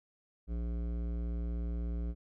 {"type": "tone with hard clipping", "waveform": "sine", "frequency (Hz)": 58.27, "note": "A#1", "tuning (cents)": 0, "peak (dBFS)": -35, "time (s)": [0.47, 2.15], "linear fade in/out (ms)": 50, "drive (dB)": 14, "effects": []}